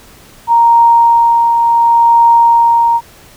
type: tone with tremolo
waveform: sine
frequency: 932.3 Hz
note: A#5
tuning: in tune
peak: -3 dBFS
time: 0.47-3.01 s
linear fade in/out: 50 ms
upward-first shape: triangle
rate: 0.69 Hz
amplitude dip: 40%
effects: pink hiss -40 dBFS RMS until 3.36 s